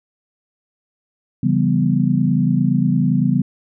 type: chord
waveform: sine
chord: C# half-diminished seventh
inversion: none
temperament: equal with one note detuned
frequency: 138.59 / 168.08 / 196 / 246.9 Hz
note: C#3 / E3 / G3 / B3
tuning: 0 / +34 / 0 / 0 cents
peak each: -19 dBFS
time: 1.43-3.42 s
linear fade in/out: 5 ms
effects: none